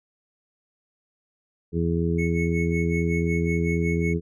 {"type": "harmonic tone", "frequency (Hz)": 84, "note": "E2", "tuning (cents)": 33, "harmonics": [1, 2, 3, 4, 5], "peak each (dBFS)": [-27, -24, -32, -30, -28], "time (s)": [1.72, 4.21], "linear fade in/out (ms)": 50}
{"type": "tone with tremolo", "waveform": "triangle", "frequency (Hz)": 2200, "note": "C#7", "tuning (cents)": -14, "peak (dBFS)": -27, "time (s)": [2.18, 4.14], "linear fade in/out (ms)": 10, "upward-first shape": "sine", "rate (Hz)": 5.4, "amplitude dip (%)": 85}
{"effects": []}